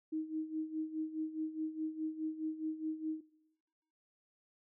sine tone with tremolo, 314.3 Hz, D#4, 18 cents sharp, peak -33 dBFS, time 0.12-3.21 s, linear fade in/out 10 ms, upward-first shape sine, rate 4.8 Hz, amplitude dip 70%, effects noise-tail reverb RT60 1.0 s tail -19 dB re dry

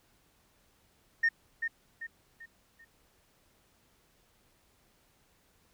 sine tone with echo, 1835 Hz, A#6, 28 cents flat, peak -21 dBFS, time 1.23-1.29 s, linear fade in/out 10 ms, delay 390 ms, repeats 4, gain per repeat -8 dB, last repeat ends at 2.85 s, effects tanh soft clip ceiling -20 dBFS + pink hiss -68 dBFS RMS until 5.73 s

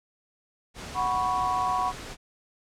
pink noise, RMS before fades -39 dBFS, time 0.74-2.17 s, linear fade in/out 50 ms
sine chord, F# suspended fourth, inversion none, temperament just, 740 / 986.7 / 1110 Hz, F#5 / B5 / C#6, 0 / -2 / +2 cents, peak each -28 dBFS, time 0.94-1.93 s, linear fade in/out 50 ms
effects low-pass 8000 Hz 12 dB/octave

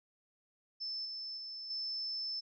sine tone with level steps, 5274 Hz, E8, in tune, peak -37 / -40 / -42 / -36 dBFS, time 0.8-2.41 s, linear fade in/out 20 ms, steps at 1.05 / 1.37 / 1.7 s, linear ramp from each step 5 ms, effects none

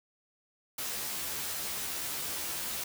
white noise with comb filter, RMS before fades -36 dBFS, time 0.78-2.84 s, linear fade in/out 5 ms, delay 14 ms, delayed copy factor +1, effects none

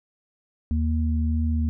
sine tone pair together, 78.4 / 233.1 Hz, D#2 / A#3, +14 / 0 cents, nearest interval octave + perfect fifth, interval 1886 cents, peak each -21 / -27 dBFS, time 0.71-1.69 s, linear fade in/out 0 ms, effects none

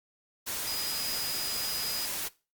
sine tone in noise, 4955 Hz, D#8, 8 cents flat, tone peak -34 dBFS, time 0.66-2.07 s, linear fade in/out 20 ms, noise white, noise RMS -34 dBFS, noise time 0.46-2.29 s, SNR -3 dB, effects noise-tail reverb RT60 0.3 s tail -20 dB re dry + Opus 48 kbps

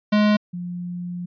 square / sine tone pair in turn, 210 / 176.62 Hz, G#3 / F3, +19 / +20 cents, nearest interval minor third, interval 299 cents, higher first, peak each -15 / -27 dBFS, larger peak first, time 0.12-0.37 / 0.53-1.26 s, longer second, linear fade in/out 10 ms, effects resampled to 11025 Hz

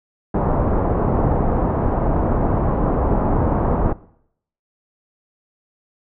pink low-pass noise, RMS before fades -18 dBFS, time 0.34-3.93 s, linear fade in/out 5 ms, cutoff 1000 Hz, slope 24 dB/octave, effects noise-tail reverb RT60 0.7 s tail -20 dB re dry

